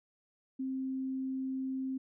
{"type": "tone", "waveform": "sine", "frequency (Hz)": 263.5, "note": "C4", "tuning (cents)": 12, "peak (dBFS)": -33, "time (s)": [0.59, 1.98], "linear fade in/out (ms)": 10, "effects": []}